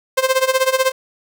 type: tone with tremolo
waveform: sawtooth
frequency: 523.3 Hz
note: C5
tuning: in tune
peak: -7 dBFS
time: 0.17-0.92 s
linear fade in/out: 10 ms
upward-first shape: sine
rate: 16 Hz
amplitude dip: 85%
effects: none